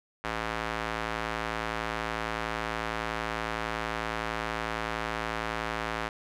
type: tone with band-pass filter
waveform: square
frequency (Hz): 55.4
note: A1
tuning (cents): +13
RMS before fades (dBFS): -33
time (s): 0.24-6.09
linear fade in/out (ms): 5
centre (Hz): 1500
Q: 0.88
effects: none